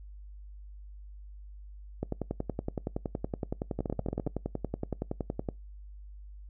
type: two click trains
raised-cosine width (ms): 2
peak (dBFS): -18 / -19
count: 38 / 8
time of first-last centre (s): 2.03-5.488 / 3.79-4.266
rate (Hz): 10.7 / 14.7
effects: noise-tail reverb RT60 0.2 s tail -24 dB re dry + added 50 Hz sine -44 dBFS peak until 6.49 s